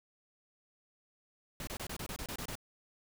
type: noise bursts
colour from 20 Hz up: pink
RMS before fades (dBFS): -41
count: 10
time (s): 1.6-2.554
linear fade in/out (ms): 2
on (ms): 72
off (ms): 26
effects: none